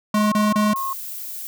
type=tone; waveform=sine; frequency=1079 Hz; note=C#6; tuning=47 cents flat; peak=-23 dBFS; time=0.14-0.93 s; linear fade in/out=2 ms
type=tone bursts; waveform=square; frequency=210.3 Hz; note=G#3; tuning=22 cents sharp; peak=-17 dBFS; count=3; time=0.14-0.736 s; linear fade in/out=5 ms; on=180 ms; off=28 ms
type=noise; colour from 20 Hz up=violet; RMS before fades=-32 dBFS; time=0.76-1.47 s; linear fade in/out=0 ms
effects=none